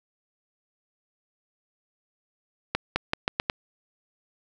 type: accelerating click train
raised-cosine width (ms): 0.3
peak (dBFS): -7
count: 6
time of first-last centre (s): 2.75-3.499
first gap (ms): 210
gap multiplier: 0.83
effects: none